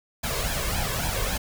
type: noise with flanger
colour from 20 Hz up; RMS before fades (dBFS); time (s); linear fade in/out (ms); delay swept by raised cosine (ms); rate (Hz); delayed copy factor
pink; -27; 0.23-1.38; 10; 1.2 to 1.89; 3.6; +0.7
effects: none